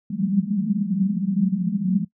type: band-pass noise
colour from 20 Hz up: pink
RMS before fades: -22 dBFS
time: 0.1-2.05 s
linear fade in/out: 5 ms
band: 180 to 210 Hz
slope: 96 dB/octave
effects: noise-tail reverb RT60 0.1 s tail -20 dB re dry